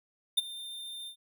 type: tone with ADSR envelope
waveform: square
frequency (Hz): 3607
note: A7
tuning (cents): +42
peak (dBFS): -21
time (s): 0.37-1.16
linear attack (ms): 12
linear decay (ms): 22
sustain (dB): -19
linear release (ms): 89
effects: none